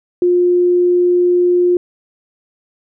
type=tone; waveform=sine; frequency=355.1 Hz; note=F4; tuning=29 cents sharp; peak=-9 dBFS; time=0.22-1.77 s; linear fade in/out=2 ms; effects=none